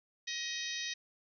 harmonic tone with a mistuned harmonic, 630 Hz, D#5, 21 cents sharp, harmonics 3 / 4 / 5 / 6 / 7 / 8 / 9 / 10, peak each -42 / -45 / -46 / -41 / -47 / -46 / -47 / -48 dBFS, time 0.27-0.94 s, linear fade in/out 10 ms, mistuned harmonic 10, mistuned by -65 cents, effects none

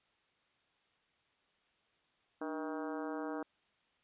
harmonic tone with a mistuned harmonic, 158.5 Hz, D#3, 32 cents sharp, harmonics 2 / 3 / 4 / 5 / 6 / 7 / 8 / 9 / 10, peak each -40 / -44 / -46 / -48 / -50 / -51 / -52 / -53 / -54 dBFS, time 2.41-3.43 s, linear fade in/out 5 ms, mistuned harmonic 2, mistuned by -94 cents, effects white hiss -74 dBFS RMS until 4.03 s + resampled to 8000 Hz

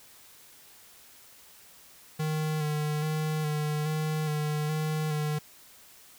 square tone with vibrato, 153 Hz, D#3, 29 cents flat, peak -28 dBFS, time 2.19-5.39 s, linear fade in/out 10 ms, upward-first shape square, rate 1.2 Hz, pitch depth 23 cents each way, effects white hiss -54 dBFS RMS until 6.18 s

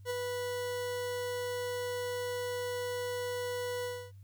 40% pulse tone with ADSR envelope, 491.3 Hz, B4, 9 cents flat, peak -30 dBFS, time 0.05-4.12 s, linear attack 51 ms, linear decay 18 ms, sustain -3 dB, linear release 280 ms, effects added 98 Hz sine -49 dBFS peak until 4.23 s + white hiss -75 dBFS RMS until 4.23 s

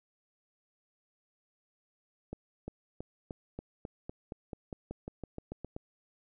accelerating click train, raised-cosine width 2 ms, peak -26 dBFS, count 17, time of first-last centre 2.33-5.764 s, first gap 350 ms, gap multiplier 0.93, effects none

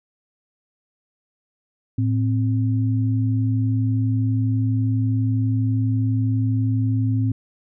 sine tone pair together, 110 / 262.2 Hz, A2 / C4, 0 / +4 cents, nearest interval octave + minor third, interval 1504 cents, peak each -18 / -24 dBFS, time 1.98-7.32 s, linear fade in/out 5 ms, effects none

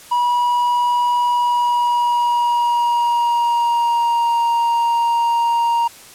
triangle tone with pitch glide, 969 to 935.5 Hz, B5 to A#5, -33 to +6 cents, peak -12 dBFS, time 0.11-5.88 s, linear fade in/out 10 ms, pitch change -61 cents, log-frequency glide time 1.25-4.42 s, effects white hiss -41 dBFS RMS until 6.14 s + low-pass 12000 Hz 12 dB/octave

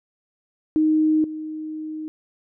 sine tone with level steps, 311.1 Hz, D#4, in tune, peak -15 / -28 dBFS, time 0.76-2.08 s, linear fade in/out 0 ms, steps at 1.24 s, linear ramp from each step 2 ms, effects none

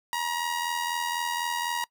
sawtooth tone with amplitude modulation, 952 Hz, A#5, 36 cents sharp, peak -21 dBFS, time 0.13-1.84 s, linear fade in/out 0 ms, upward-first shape sine, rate 84 Hz, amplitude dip 55%, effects noise-tail reverb RT60 0.1 s tail -22 dB re dry

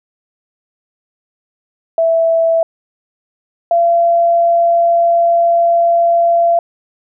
sine tone pair in turn, 659.3 / 681.8 Hz, E5 / F5, 0 / -42 cents, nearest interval minor second, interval 58 cents, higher second, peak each -9 / -8 dBFS, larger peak second, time 1.98-2.63 / 3.71-6.59 s, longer second, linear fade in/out 2 ms, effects none

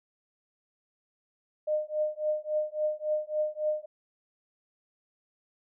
sine tone with tremolo, 610 Hz, D#5, 34 cents flat, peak -23 dBFS, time 1.67-3.86 s, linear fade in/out 10 ms, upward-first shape triangle, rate 3.6 Hz, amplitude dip 100%, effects none

